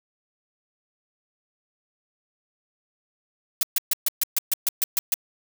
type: noise bursts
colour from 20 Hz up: blue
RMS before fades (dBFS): -21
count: 11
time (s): 3.61-5.141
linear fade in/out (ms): 2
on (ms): 21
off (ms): 130
effects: none